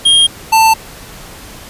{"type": "tone pair in turn", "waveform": "square", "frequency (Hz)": [3232, 889.8], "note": ["G#7", "A5"], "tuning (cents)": [-48, 19], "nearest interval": "octave + minor seventh", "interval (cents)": 2233, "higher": "first", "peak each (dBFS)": -6, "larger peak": "neither", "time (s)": [[0.05, 0.27], [0.52, 0.74]], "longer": "neither", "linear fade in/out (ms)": 10, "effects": ["pink hiss -33 dBFS RMS until 1.69 s", "resampled to 32000 Hz"]}